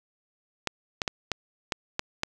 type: clicks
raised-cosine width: 0.2 ms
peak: -9 dBFS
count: 7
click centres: 0.673 / 1.018 / 1.078 / 1.317 / 1.722 / 1.994 / 2.234 s
effects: none